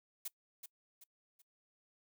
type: noise with echo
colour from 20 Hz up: blue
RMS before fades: -41 dBFS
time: 0.25-0.28 s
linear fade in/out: 5 ms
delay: 380 ms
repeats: 3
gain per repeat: -8 dB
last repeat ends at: 1.42 s
effects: noise-tail reverb RT60 0.1 s tail -23 dB re dry